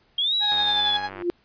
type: linear two-way sweep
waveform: sine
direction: up then down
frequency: 3201 to 3912 to 3369 Hz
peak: -20 dBFS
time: 0.18-0.97 s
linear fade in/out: 5 ms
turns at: 0.35 s
type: tone with tremolo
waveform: 30% pulse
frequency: 830.6 Hz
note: G#5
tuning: in tune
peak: -21 dBFS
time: 0.4-1.1 s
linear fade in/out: 50 ms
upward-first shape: sine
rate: 11 Hz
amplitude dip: 50%
type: click train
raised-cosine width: 0.5 ms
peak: -22 dBFS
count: 69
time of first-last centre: 0.52-1.222 s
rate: 96.9 Hz
type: tone with exponential growth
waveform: sine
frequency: 349.2 Hz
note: F4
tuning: in tune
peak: -17 dBFS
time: 1.07-1.3 s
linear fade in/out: 0 ms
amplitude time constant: 49 ms
effects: pink hiss -62 dBFS RMS until 1.44 s + resampled to 11025 Hz

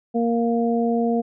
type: harmonic tone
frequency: 233.1 Hz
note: A#3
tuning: in tune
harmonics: 1 / 2 / 3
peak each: -20 / -23 / -26 dBFS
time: 0.14-1.22 s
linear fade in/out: 20 ms
effects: none

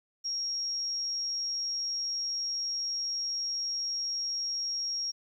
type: tone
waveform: sine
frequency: 5588 Hz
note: F8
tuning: in tune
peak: -30 dBFS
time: 0.24-5.12 s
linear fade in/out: 20 ms
effects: 11-bit

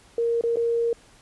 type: tone with dropouts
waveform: sine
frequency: 466.2 Hz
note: A#4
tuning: in tune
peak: -20 dBFS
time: 0.18-0.93 s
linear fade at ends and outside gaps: 2 ms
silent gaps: 0.411-0.437 / 0.559-0.569 s
effects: pink hiss -54 dBFS RMS until 1.21 s + resampled to 24000 Hz

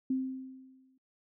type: tone with exponential decay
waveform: sine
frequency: 261.6 Hz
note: C4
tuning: in tune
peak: -26 dBFS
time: 0.1-0.98 s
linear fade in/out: 5 ms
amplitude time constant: 190 ms
effects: noise-tail reverb RT60 0.3 s tail -25 dB re dry

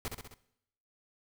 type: noise with echo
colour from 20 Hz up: pink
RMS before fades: -36 dBFS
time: 0.05-0.08 s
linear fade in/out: 0 ms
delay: 65 ms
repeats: 4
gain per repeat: -4 dB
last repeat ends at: 0.34 s
effects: noise-tail reverb RT60 0.8 s tail -18 dB re dry

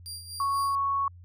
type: tone with tremolo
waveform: 25% pulse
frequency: 4763 Hz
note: D8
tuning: 24 cents sharp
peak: -31 dBFS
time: 0.06-0.75 s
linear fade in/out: 0 ms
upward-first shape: sine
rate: 4.1 Hz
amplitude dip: 65%
type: tone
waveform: sine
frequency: 1108.7 Hz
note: C#6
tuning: in tune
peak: -24 dBFS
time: 0.4-1.08 s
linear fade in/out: 2 ms
effects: added 88 Hz sine -46 dBFS peak until 1.24 s

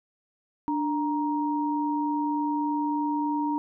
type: tone pair together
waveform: sine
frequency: 295.1 / 938 Hz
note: D4 / A#5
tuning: +8 / +11 cents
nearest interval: octave + minor sixth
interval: 2003 cents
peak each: -26 / -28 dBFS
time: 0.68-3.58 s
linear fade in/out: 0 ms
effects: none

